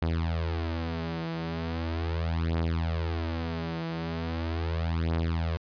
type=beating tone pair; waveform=sawtooth; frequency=82.2 / 82.59 Hz; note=E2 / E2; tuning=-4 / +4 cents; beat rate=0.39 Hz; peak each=-27 dBFS; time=0.02-5.57 s; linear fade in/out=0 ms; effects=resampled to 11025 Hz